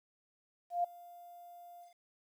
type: tone with ADSR envelope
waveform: sine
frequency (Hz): 700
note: F5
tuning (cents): +4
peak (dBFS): -27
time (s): 0.7-1.95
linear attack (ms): 140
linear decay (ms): 7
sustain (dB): -23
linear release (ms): 140
effects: 11-bit